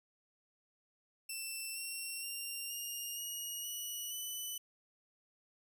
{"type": "tone with pitch steps", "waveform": "10% pulse", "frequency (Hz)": [2678, 2728, 2779, 2831, 2884, 2937, 2992], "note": ["E7", "F7", "F7", "F7", "F#7", "F#7", "F#7"], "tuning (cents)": [27, -41, -9, 23, -45, -13, 19], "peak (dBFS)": -32, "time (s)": [1.29, 4.58], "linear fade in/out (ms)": 5, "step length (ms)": 470, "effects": []}